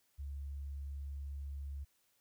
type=tone; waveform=sine; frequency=70.1 Hz; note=C#2; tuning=20 cents sharp; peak=-40 dBFS; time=0.18-1.85 s; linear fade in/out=20 ms; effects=white hiss -75 dBFS RMS until 2.2 s